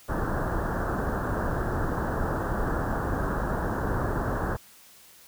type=low-pass noise; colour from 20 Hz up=pink; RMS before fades=-28 dBFS; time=0.08-4.57 s; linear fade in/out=20 ms; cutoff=1700 Hz; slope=96 dB/octave; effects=white hiss -53 dBFS RMS until 5.27 s